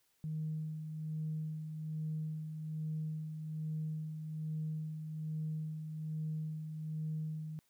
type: tone with tremolo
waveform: sine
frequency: 155.9 Hz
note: D#3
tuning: 4 cents sharp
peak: -34 dBFS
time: 0.24-7.59 s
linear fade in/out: 0 ms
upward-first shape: sine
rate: 1.2 Hz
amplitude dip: 50%
effects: tanh soft clip ceiling -30 dBFS + white hiss -75 dBFS RMS until 7.69 s